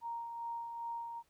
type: tone with tremolo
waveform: sine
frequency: 932.3 Hz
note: A#5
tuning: in tune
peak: -37 dBFS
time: 0.01-1.23 s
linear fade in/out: 50 ms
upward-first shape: sine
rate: 2.5 Hz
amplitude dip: 40%
effects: pink hiss -74 dBFS RMS until 1.29 s